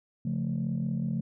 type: chord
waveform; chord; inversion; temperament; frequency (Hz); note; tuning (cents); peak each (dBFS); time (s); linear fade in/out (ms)
sine; Db augmented; none; equal; 138.59 / 174.61 / 220; Db3 / F3 / A3; 0 / 0 / 0; -31; 0.25-1.21; 5
effects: tanh soft clip ceiling -22 dBFS